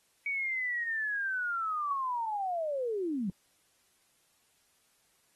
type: linear sweep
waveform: sine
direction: down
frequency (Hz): 2265 to 179.5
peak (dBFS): -30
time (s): 0.26-3.3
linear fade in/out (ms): 2
effects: white hiss -70 dBFS RMS until 5.35 s + AAC 32 kbps